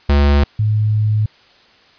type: tone pair in turn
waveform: square / sine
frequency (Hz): 71.4 / 106.98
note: D2 / A2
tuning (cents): -48 / -48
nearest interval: perfect fifth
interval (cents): 700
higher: second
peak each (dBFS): -10 / -12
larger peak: first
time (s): 0.09-0.44 / 0.59-1.26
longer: second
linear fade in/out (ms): 5
effects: white hiss -49 dBFS RMS until 1.98 s + resampled to 11025 Hz